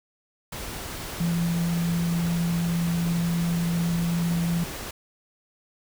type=tone in noise; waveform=sine; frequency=170 Hz; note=F3; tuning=46 cents flat; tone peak=-22 dBFS; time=1.2-4.64 s; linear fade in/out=5 ms; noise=pink; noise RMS=-35 dBFS; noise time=0.52-4.91 s; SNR=+10 dB; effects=none